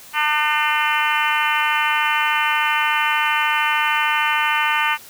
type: harmonic tone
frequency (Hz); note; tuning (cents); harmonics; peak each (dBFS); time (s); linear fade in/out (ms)
301.1; D4; +43; 3 / 4 / 5 / 6 / 7 / 8 / 9 / 10; -22 / -23 / -24 / -25 / -25 / -26 / -27 / -27; 0.13-4.98; 50
effects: white hiss -42 dBFS RMS until 5.09 s